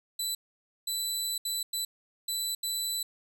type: tone bursts at uneven times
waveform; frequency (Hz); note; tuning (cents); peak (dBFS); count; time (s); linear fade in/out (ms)
20% pulse; 3984; B7; +14; -24; 6; 0.19-0.35 / 0.87-1.38 / 1.45-1.63 / 1.73-1.85 / 2.28-2.55 / 2.63-3.03; 5
effects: none